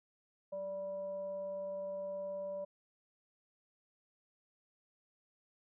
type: tone with frequency modulation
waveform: sine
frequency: 583 Hz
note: D5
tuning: 13 cents flat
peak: -38 dBFS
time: 0.52-2.65 s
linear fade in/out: 10 ms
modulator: 395 Hz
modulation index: 0.28
effects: none